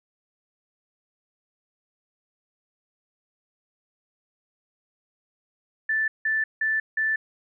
sine tone bursts, 1760 Hz, A6, in tune, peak -21 dBFS, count 4, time 5.89-7.16 s, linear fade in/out 5 ms, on 190 ms, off 170 ms, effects none

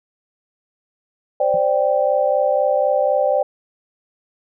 sine chord, C suspended second, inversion none, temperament equal, 523.3 / 587.3 / 784 Hz, C5 / D5 / G5, 0 / 0 / 0 cents, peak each -19 / -17 / -21 dBFS, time 1.4-3.43 s, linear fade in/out 5 ms
sine tone with exponential decay, 171.3 Hz, F3, 33 cents flat, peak -26 dBFS, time 1.54-1.62 s, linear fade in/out 0 ms, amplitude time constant 17 ms
effects none

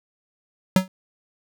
square tone with exponential decay, 187 Hz, F#3, 19 cents sharp, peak -10 dBFS, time 0.76-0.88 s, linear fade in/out 2 ms, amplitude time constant 26 ms, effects none

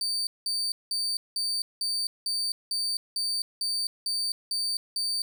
35% pulse tone bursts, 4600 Hz, D8, 37 cents flat, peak -25 dBFS, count 12, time 0.01-5.22 s, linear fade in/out 2 ms, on 260 ms, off 190 ms, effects none

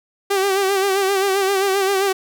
sawtooth tone with vibrato, 390 Hz, G4, 9 cents flat, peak -12 dBFS, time 0.3-2.13 s, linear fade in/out 10 ms, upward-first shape sine, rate 7.6 Hz, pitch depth 57 cents each way, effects none

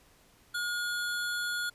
square tone pair together, 1434 / 3411 Hz, F6 / G#7, +45 / +46 cents, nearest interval octave + minor third, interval 1501 cents, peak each -32 / -40 dBFS, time 0.54-1.7 s, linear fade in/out 10 ms, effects pink hiss -62 dBFS RMS until 1.74 s + resampled to 32000 Hz

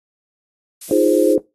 violet noise, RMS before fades -29 dBFS, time 0.81-1.34 s, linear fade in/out 5 ms
sine chord, F minor seventh, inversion third, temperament equal, 311.1 / 349.2 / 415.3 / 523.3 Hz, Eb4 / F4 / Ab4 / C5, 0 / 0 / 0 / 0 cents, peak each -17 dBFS, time 0.91-1.38 s, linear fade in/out 2 ms
effects noise-tail reverb RT60 0.2 s tail -18 dB re dry + AAC 32 kbps

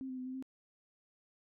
sine tone with pitch steps, 264.4 / 257.7 / 254.3 / 258.3 / 262.9 Hz, C4 / C4 / C4 / C4 / C4, +18 / -26 / -49 / -22 / +8 cents, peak -39 dBFS, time 0.01-0.425 s, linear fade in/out 0 ms, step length 83 ms, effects none

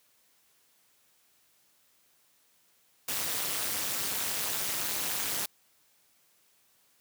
white noise with amplitude modulation, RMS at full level -28 dBFS, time 3.08-5.46 s, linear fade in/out 5 ms, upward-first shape sine, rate 210 Hz, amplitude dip 100%, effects white hiss -67 dBFS RMS until 7 s + high-pass 80 Hz 12 dB/octave

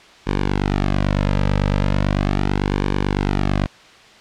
sawtooth tone with flanger, 49 Hz, G1, in tune, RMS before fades -19 dBFS, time 0.26-3.67 s, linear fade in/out 20 ms, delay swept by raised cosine 1.5 to 2.8 ms, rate 0.38 Hz, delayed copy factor -0.75, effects white hiss -45 dBFS RMS until 4.2 s + low-pass 4000 Hz 12 dB/octave

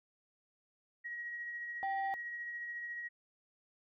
sine tone with tremolo, 1900 Hz, A#6, 33 cents sharp, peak -38 dBFS, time 1.04-3.09 s, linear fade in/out 20 ms, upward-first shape triangle, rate 14 Hz, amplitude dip 35%
sine tone, 781 Hz, G5, 7 cents flat, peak -33 dBFS, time 1.83-2.14 s, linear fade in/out 0 ms
effects tanh soft clip ceiling -27 dBFS

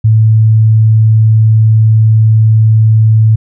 sine tone, 110 Hz, A2, in tune, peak -3 dBFS, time 0.04-3.36 s, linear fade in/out 10 ms, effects none

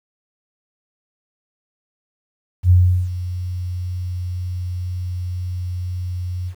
sine tone with ADSR envelope, 90.2 Hz, F#2, 44 cents flat, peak -7 dBFS, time 2.63-6.55 s, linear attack 72 ms, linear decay 380 ms, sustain -15 dB, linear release 76 ms, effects 8-bit

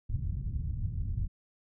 white low-pass noise, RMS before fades -33 dBFS, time 0.09-1.28 s, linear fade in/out 10 ms, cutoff 120 Hz, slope 24 dB/octave, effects none

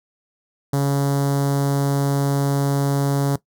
sawtooth tone with notch filter, 140 Hz, C#3, 18 cents sharp, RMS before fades -19 dBFS, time 0.73-3.36 s, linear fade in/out 5 ms, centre 2500 Hz, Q 0.52, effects noise-tail reverb RT60 0.1 s tail -18 dB re dry

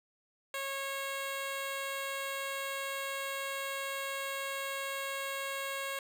10% pulse tone, 547 Hz, C#5, 23 cents flat, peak -27 dBFS, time 0.54-5.99 s, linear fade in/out 2 ms, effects none

